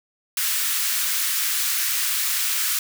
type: high-pass noise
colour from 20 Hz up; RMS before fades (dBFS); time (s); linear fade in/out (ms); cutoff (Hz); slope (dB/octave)
white; -23; 0.37-2.79; 2; 1300; 24
effects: none